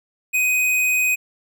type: tone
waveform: square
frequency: 2503 Hz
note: D#7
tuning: 10 cents sharp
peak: -17 dBFS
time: 0.33-1.16 s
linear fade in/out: 20 ms
effects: none